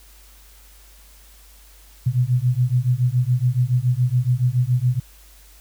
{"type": "beating tone pair", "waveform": "sine", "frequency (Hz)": [121.2, 128.3], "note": ["B2", "C3"], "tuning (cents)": [-32, -34], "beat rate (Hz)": 7.1, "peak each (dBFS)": -19, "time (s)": [2.06, 5], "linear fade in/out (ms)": 10, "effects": ["added 50 Hz sine -47 dBFS peak until 5.6 s", "white hiss -51 dBFS RMS until 5.6 s"]}